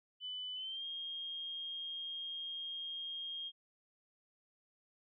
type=tone with pitch glide; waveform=sine; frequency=3000 to 3234 Hz; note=F#7 to G#7; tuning=+23 to -47 cents; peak=-40 dBFS; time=0.2-3.52 s; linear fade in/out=50 ms; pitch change=+130 cents; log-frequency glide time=0.55-0.85 s; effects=none

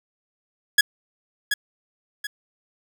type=tone with echo; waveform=sawtooth; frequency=1674 Hz; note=G#6; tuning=13 cents sharp; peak=-8 dBFS; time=0.78-0.81 s; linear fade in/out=5 ms; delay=730 ms; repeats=2; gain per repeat=-8 dB; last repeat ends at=2.27 s; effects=none

